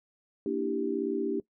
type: chord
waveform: sine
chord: E half-diminished seventh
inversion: second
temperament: equal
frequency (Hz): 233.1 / 293.7 / 329.6 / 392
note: Bb3 / D4 / E4 / G4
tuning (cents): 0 / 0 / 0 / 0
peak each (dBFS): -35 / -32 / -35 / -31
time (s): 0.46-1.4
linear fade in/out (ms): 2
effects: noise-tail reverb RT60 0.1 s tail -20 dB re dry